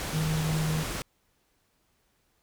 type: low-pass noise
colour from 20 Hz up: pink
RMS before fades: -34 dBFS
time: 0-1.02 s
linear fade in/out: 0 ms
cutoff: 12000 Hz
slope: 12 dB/octave
type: tone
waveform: triangle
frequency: 156.8 Hz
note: D#3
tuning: 14 cents sharp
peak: -24 dBFS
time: 0.13-0.84 s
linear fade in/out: 20 ms
effects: pink hiss -71 dBFS RMS until 2.42 s